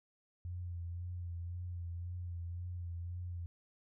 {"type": "tone with vibrato", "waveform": "sine", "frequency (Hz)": 87.31, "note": "F2", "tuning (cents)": 0, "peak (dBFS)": -39, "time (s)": [0.45, 3.46], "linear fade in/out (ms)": 0, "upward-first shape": "sine", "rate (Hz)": 1.9, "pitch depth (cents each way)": 36, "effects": []}